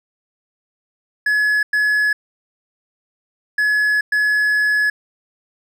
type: tone bursts at uneven times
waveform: triangle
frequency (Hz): 1698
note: G#6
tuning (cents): +38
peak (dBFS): -12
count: 4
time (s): 1.26-1.63 / 1.73-2.13 / 3.58-4.01 / 4.12-4.9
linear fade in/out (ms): 5
effects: none